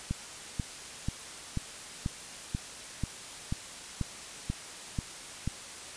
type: click train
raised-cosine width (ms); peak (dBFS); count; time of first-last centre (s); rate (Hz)
5; -18; 12; 0.11-5.476; 2.05
effects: white hiss -44 dBFS RMS until 5.96 s + resampled to 22050 Hz